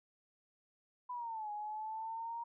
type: exponential two-way sweep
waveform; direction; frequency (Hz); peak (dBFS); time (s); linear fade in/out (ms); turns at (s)
sine; down then up; 1002 to 830.6 to 940; -39; 1.09-2.44; 10; 1.51
effects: none